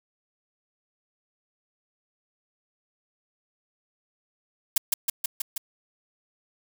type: noise with echo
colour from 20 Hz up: blue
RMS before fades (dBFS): -20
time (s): 4.76-4.78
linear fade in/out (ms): 5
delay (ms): 160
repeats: 5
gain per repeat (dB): -2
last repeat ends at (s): 5.58
effects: none